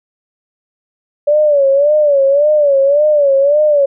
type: tone with vibrato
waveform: sine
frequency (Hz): 575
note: D5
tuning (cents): -37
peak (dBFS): -7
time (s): 1.27-3.86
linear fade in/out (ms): 10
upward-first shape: sine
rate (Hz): 1.8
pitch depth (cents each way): 100
effects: none